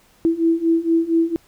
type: beating tone pair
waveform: sine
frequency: 328 / 332.3 Hz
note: E4 / E4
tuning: -9 / +14 cents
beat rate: 4.3 Hz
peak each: -19 / -17 dBFS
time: 0.25-1.36 s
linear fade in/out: 0 ms
effects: pink hiss -55 dBFS RMS until 1.47 s